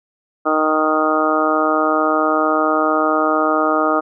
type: harmonic tone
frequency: 155.56 Hz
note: D#3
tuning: in tune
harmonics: 2 / 3 / 4 / 5 / 6 / 7 / 8 / 9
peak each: -20 / -23 / -20 / -23 / -29 / -27 / -18 / -26 dBFS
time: 0.45-4.01 s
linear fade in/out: 20 ms
effects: none